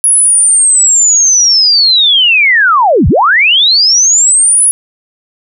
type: linear two-way sweep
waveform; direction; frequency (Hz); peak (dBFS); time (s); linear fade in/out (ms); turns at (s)
sine; down then up; 10548 to 51.91 to 10548; -4; 0.04-4.71; 0; 3.08
effects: none